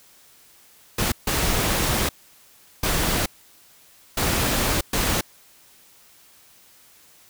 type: noise bursts at uneven times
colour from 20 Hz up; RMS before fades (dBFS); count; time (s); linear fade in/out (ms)
pink; -22; 5; 0.98-1.12 / 1.27-2.09 / 2.83-3.26 / 4.17-4.81 / 4.93-5.21; 5
effects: white hiss -53 dBFS RMS until 7.29 s